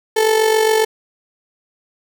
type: tone with amplitude modulation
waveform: 35% pulse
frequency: 438.8 Hz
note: A4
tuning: 5 cents flat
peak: -8 dBFS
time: 0.16-0.85 s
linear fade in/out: 10 ms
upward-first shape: sine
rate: 47.3 Hz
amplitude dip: 55%
effects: none